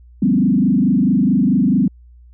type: tone with frequency modulation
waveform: sine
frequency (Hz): 223.3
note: A3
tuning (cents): +26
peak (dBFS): -11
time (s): 0.22-1.88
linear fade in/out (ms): 5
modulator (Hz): 24.6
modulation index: 2.1
effects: added 60 Hz sine -41 dBFS peak until 2.33 s